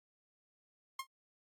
sawtooth tone with exponential decay, 1067 Hz, C6, 34 cents sharp, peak -31 dBFS, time 0.99-1.07 s, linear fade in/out 5 ms, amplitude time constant 17 ms, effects AAC 64 kbps

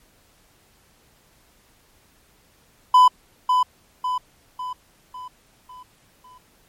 triangle tone with echo, 1003 Hz, B5, 26 cents sharp, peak -7 dBFS, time 2.94-3.08 s, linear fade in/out 5 ms, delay 550 ms, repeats 6, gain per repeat -6 dB, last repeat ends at 6.38 s, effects pink hiss -58 dBFS RMS until 6.68 s + MP3 64 kbps

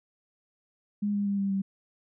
sine tone with pitch steps, 205.7 / 202.9 / 200.1 / 197.32 / 194.6 Hz, G#3 / G#3 / G3 / G3 / G3, -16 / -40 / +36 / +12 / -12 cents, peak -25 dBFS, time 1.02-1.62 s, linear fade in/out 10 ms, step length 120 ms, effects none

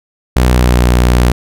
sawtooth tone with pitch glide, 62.1 to 60.79 Hz, B1 to B1, +10 to -27 cents, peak -3 dBFS, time 0.36-1.32 s, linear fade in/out 5 ms, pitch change -37 cents, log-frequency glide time 0.5-0.81 s, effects none

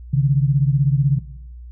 sine beating tone pair, 136.2 / 152.2 Hz, C#3 / D#3, -30 / -38 cents, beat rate 16 Hz, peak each -14 / -19 dBFS, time 0.13-1.19 s, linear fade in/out 10 ms, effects noise-tail reverb RT60 0.8 s tail -17 dB re dry + added 60 Hz sine -34 dBFS peak until 1.71 s

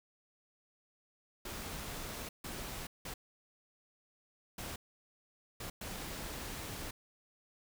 pink noise bursts at uneven times, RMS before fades -43 dBFS, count 6, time 1.45-2.29 / 2.44-2.87 / 3.05-3.14 / 4.58-4.76 / 5.6-5.7 / 5.81-6.91 s, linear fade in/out 5 ms, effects none

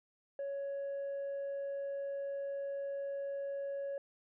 sine tone with tanh clipping, 557 Hz, C#5, 8 cents sharp, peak -37 dBFS, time 0.39-3.98 s, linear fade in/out 2 ms, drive 1 dB, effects none

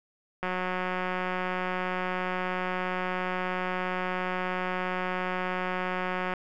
click train, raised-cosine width 0.5 ms, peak -16 dBFS, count 1082, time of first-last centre 0.43-6.337 s, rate 183 Hz, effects none

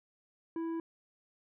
sine tone with tanh clipping, 329.6 Hz, E4, in tune, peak -35 dBFS, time 0.56-0.8 s, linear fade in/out 2 ms, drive 8 dB, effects none

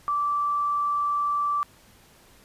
sine tone, 1165 Hz, D6, 14 cents flat, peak -22 dBFS, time 0.08-1.63 s, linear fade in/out 0 ms, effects pink hiss -55 dBFS RMS until 2.44 s + resampled to 32000 Hz

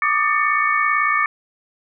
sine tone cluster, 1165 / 1223 / 1787 / 2233 Hz, D6 / D#6 / A6 / C#7, -14 / -30 / +26 / +12 cents, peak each -21 dBFS, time 0.02-1.26 s, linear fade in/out 2 ms, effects none

